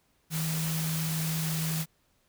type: tone in noise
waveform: sine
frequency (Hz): 159.9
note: D#3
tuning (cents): +48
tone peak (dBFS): -29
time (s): 0.3-1.86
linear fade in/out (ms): 50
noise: white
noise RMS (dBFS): -35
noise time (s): 0.3-1.86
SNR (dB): +3
effects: pink hiss -70 dBFS RMS until 2.28 s